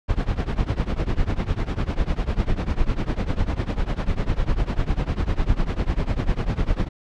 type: noise with tremolo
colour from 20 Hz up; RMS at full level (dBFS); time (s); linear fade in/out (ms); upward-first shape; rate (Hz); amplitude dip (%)
brown; -18; 0.08-6.89; 20; triangle; 10; 95
effects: low-pass 4000 Hz 12 dB/octave